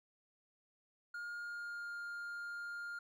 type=tone with pitch glide; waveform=triangle; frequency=1420 to 1406.9 Hz; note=F6 to F6; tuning=+28 to +12 cents; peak=-40 dBFS; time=1.14-2.99 s; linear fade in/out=5 ms; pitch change=-16 cents; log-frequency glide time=1.35-2 s; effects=none